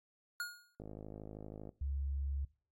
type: tone with exponential decay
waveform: square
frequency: 1434 Hz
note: F6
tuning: 45 cents sharp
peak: -35 dBFS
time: 0.4-0.75 s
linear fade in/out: 1 ms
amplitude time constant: 76 ms
type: click train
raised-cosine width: 2 ms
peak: -34 dBFS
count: 48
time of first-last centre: 0.8-1.692 s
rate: 52.7 Hz
type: tone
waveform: sine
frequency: 69.3 Hz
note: C#2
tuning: in tune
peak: -35 dBFS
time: 1.81-2.45 s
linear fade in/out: 5 ms
effects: noise-tail reverb RT60 0.4 s tail -20 dB re dry + AAC 48 kbps